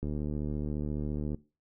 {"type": "click train", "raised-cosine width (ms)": 3, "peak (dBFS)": -22, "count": 99, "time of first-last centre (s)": [0.03, 1.345], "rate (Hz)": 74.5, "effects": ["noise-tail reverb RT60 0.3 s tail -19 dB re dry"]}